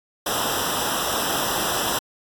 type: noise with comb filter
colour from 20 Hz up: pink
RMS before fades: -24 dBFS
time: 0.26-1.99 s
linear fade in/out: 5 ms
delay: 0.45 ms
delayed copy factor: -0.95
effects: AAC 64 kbps